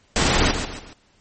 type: noise with echo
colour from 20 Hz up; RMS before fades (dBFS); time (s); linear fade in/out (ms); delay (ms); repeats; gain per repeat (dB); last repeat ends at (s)
pink; -18; 0.16-0.51; 0; 140; 3; -8; 0.93
effects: pink hiss -59 dBFS RMS until 1.2 s + MP3 32 kbps